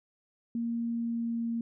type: tone with pitch glide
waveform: sine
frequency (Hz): 233.1 to 231.6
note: A#3 to A#3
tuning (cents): 0 to -11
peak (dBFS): -29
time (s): 0.55-1.61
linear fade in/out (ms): 2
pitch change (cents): -11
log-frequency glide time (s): 0.91-1.48
effects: none